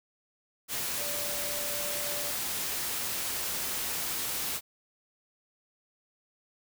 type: tone in noise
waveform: sine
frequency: 583 Hz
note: D5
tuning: 13 cents flat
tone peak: -40 dBFS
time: 0.96-2.33 s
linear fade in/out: 50 ms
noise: white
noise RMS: -33 dBFS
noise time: 0.68-4.61 s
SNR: -10 dB
effects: none